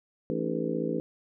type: harmonic tone with a mistuned harmonic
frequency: 55.6 Hz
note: A1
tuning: 19 cents sharp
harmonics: 3 / 4 / 5 / 6 / 7 / 8 / 9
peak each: -35 / -35 / -35 / -35 / -35 / -35 / -35 dBFS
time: 0.3-1 s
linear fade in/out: 0 ms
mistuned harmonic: 6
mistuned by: -110 cents
effects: none